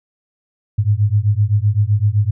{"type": "beating tone pair", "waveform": "sine", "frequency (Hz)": [100.4, 108.2], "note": ["G2", "A2"], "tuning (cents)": [42, -29], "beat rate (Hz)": 7.8, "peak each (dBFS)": [-15, -15], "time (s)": [0.78, 2.31], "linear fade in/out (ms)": 10, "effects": []}